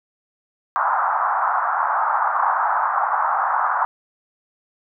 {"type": "band-pass noise", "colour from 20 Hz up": "pink", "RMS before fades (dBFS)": -20, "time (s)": [0.76, 3.85], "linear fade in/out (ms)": 0, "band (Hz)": [770, 1400], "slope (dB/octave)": 48, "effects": []}